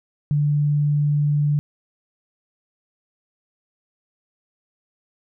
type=tone; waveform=sine; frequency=146.83 Hz; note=D3; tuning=in tune; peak=-16 dBFS; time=0.31-1.59 s; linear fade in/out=0 ms; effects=none